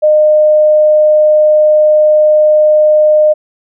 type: tone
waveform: sine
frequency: 610 Hz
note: D#5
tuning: 34 cents flat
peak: -4 dBFS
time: 0.02-3.34 s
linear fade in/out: 20 ms
effects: none